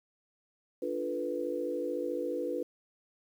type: chord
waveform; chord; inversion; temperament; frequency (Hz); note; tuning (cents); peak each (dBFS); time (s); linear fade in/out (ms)
sine; B half-diminished seventh; first; equal; 293.7 / 349.2 / 440 / 493.9; D4 / F4 / A4 / B4; 0 / 0 / 0 / 0; -38 / -37 / -40 / -34; 0.82-2.63; 5
effects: 10-bit

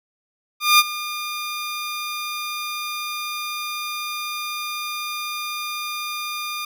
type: tone with ADSR envelope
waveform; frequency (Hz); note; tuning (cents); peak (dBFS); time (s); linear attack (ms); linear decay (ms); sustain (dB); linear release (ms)
15% pulse; 1208; D6; +48; -3; 0.6-6.65; 190; 36; -17; 4
effects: none

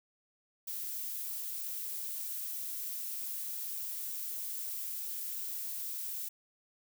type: noise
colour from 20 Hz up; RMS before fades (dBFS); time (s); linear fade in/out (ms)
violet; -39; 0.67-6.29; 10
effects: none

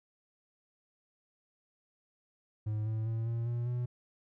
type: tone with pitch steps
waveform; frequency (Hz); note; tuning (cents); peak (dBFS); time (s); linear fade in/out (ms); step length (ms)
triangle; 107.2 / 110.09 / 113.05 / 116.09 / 119.22 / 122.43; A2 / A2 / A2 / A#2 / A#2 / B2; -45 / +1 / +47 / -7 / +39 / -15; -29; 2.66-3.86; 10; 200
effects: none

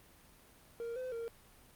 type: tone with pitch steps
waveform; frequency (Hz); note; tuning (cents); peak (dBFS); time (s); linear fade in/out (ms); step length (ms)
triangle; 465.9 / 511 / 462.2; A#4 / C5 / A#4; -1 / -41 / -15; -36; 0.8-1.28; 0; 160
effects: pink hiss -61 dBFS RMS until 1.75 s + Opus 32 kbps

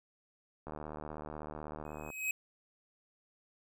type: click train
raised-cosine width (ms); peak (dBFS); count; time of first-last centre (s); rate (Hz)
1; -29; 110; 0.67-2.102; 76.1
type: tone with exponential growth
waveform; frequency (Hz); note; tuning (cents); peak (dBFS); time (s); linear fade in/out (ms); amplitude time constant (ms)
square; 2538; D#7; +34; -30; 1.85-2.31; 2; 100
effects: none

